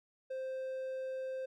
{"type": "tone", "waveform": "triangle", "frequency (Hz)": 523.3, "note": "C5", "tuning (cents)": 0, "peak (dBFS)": -35, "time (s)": [0.3, 1.46], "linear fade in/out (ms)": 10, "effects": []}